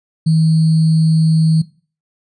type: tone with sample-and-hold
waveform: sine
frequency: 160 Hz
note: D#3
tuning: 49 cents sharp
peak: -9 dBFS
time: 0.26-1.62 s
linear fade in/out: 10 ms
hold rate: 4410 Hz
effects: noise-tail reverb RT60 0.4 s tail -19 dB re dry + resampled to 22050 Hz